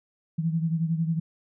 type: beating tone pair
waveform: sine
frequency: 162 / 173 Hz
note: E3 / F3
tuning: -30 / -16 cents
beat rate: 11 Hz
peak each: -24 / -30 dBFS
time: 0.38-1.2 s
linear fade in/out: 10 ms
effects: none